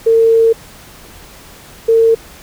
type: tone bursts at uneven times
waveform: sine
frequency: 453.7 Hz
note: A#4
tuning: 47 cents flat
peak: -6 dBFS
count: 2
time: 0.06-0.53 / 1.88-2.15 s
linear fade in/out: 10 ms
effects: pink hiss -38 dBFS RMS until 2.42 s